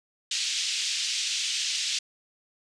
pink band-pass noise, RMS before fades -29 dBFS, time 0.31-1.99 s, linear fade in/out 5 ms, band 2800 to 6900 Hz, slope 24 dB/octave, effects resampled to 22050 Hz

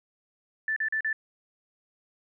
sine tone bursts, 1760 Hz, A6, in tune, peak -25 dBFS, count 4, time 0.68-1.129 s, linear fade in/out 2 ms, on 83 ms, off 39 ms, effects none

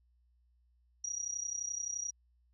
sine tone with amplitude modulation, 5760 Hz, F#8, 47 cents flat, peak -32 dBFS, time 1.04-2.11 s, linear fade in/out 5 ms, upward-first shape sine, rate 31.6 Hz, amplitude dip 80%, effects added 60 Hz sine -67 dBFS peak until 2.53 s

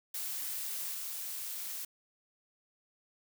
blue noise with level steps, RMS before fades -38 / -40 dBFS, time 0.14-1.85 s, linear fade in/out 5 ms, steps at 0.93 s, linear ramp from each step 20 ms, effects none

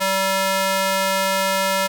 square tone with high-pass filter, 192.4 Hz, G3, 32 cents flat, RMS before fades -20 dBFS, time 0-1.88 s, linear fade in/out 20 ms, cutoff 650 Hz, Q 0.78, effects none

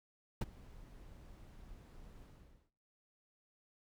brown noise with ADSR envelope, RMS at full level -31 dBFS, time 0.41-2.71 s, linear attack 6 ms, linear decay 26 ms, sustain -24 dB, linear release 480 ms, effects noise-tail reverb RT60 0.9 s tail -26 dB re dry

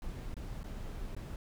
brown noise with dropouts, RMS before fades -41 dBFS, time 0.02-1.36 s, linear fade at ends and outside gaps 1 ms, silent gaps 0.342-0.367 / 0.632-0.641 / 1.15-1.165 s, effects none

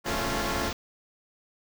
10% pulse chord, A augmented, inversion none, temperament equal, 220 / 277.2 / 349.2 Hz, A3 / C#4 / E#4, 0 / 0 / 0 cents, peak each -25 dBFS, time 0.04-0.72 s, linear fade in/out 50 ms
pink band-stop noise, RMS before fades -33 dBFS, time 0.06-0.73 s, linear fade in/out 2 ms, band 7000 to 16000 Hz, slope 48 dB/octave
effects none

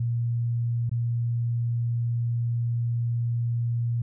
sine tone with dropouts, 118.1 Hz, A#2, 23 cents sharp, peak -23 dBFS, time 0-4.02 s, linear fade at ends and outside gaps 5 ms, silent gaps 0.895-0.914 s, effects none

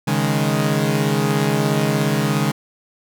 sawtooth chord, C# suspended second, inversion none, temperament equal, 138.59 / 155.56 / 207.7 Hz, C#3 / D#3 / G#3, 0 / 0 / 0 cents, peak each -17 dBFS, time 0.07-2.52 s, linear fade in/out 10 ms, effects none

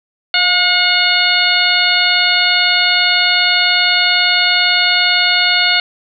harmonic tone with a mistuned harmonic, 722 Hz, F#5, 43 cents flat, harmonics 1 / 2 / 3 / 4 / 5 / 6, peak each -22 / -17 / -16 / -17 / -18 / -16 dBFS, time 0.34-5.8 s, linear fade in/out 2 ms, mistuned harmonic 1, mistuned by -30 cents, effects none

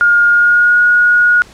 sine tone with pitch glide, 1420 to 1446.5 Hz, F6 to F#6, +28 to -40 cents, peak -6 dBFS, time 0.01-1.42 s, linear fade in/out 0 ms, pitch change +32 cents, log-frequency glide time 0.29-0.8 s, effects pink hiss -40 dBFS RMS until 1.53 s + low-pass 8000 Hz 12 dB/octave

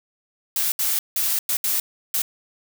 blue noise bursts at uneven times, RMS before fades -22 dBFS, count 6, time 0.56-0.72 / 0.79-0.99 / 1.16-1.39 / 1.49-1.57 / 1.64-1.8 / 2.14-2.22 s, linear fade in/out 2 ms, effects none

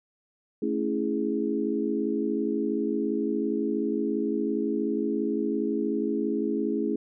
sine chord, A major seventh, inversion none, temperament equal, 220 / 277.2 / 329.6 / 415.3 Hz, A3 / C#4 / E4 / G#4, 0 / 0 / 0 / 0 cents, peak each -30 dBFS, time 0.62-6.96 s, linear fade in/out 5 ms, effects none

